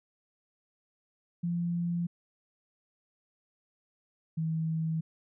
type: tone pair in turn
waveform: sine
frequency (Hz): 172.2 / 160.82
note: F3 / E3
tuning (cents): -24 / -42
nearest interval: minor second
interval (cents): 118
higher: first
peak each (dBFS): -28 / -28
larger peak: neither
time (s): 1.43-2.07 / 4.37-5.01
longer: neither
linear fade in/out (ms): 10
effects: none